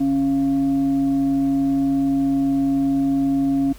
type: tone with frequency modulation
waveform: sine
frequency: 274.9 Hz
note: C#4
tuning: 14 cents flat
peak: -16 dBFS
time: 0-3.73 s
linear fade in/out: 10 ms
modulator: 417 Hz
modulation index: 0.28
effects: added 50 Hz sine -38 dBFS peak until 3.78 s + pink hiss -47 dBFS RMS until 3.78 s